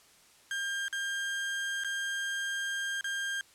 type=tone with dropouts; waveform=35% pulse; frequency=1600 Hz; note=G6; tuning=35 cents sharp; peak=-30 dBFS; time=0.51-3.41 s; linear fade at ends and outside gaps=1 ms; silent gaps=0.882-0.927 / 1.837-1.846 / 3.01-3.043 s; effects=white hiss -60 dBFS RMS until 3.54 s + low-pass 10000 Hz 12 dB/octave